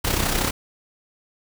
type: noise with amplitude modulation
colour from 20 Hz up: pink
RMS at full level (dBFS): -20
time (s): 0.04-0.51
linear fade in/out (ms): 10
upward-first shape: sine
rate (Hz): 32.5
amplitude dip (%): 55
effects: none